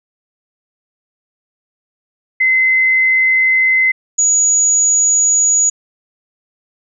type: tone pair in turn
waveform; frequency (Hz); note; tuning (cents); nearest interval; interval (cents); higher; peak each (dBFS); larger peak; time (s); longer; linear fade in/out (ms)
sine; 2054 / 6816; C7 / G#8; -33 / +44; octave + major sixth; 2077; second; -9; neither; 2.4-3.92 / 4.18-5.7; neither; 10
effects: none